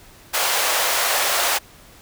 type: high-pass noise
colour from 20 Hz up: pink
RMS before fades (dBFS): -20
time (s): 0.33-1.59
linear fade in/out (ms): 20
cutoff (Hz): 560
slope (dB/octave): 24
effects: pink hiss -47 dBFS RMS until 2.01 s